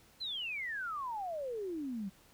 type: exponential sweep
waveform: sine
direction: down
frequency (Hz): 4186 to 185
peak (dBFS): -36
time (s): 0.2-2.1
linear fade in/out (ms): 20
effects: pink hiss -63 dBFS RMS until 2.33 s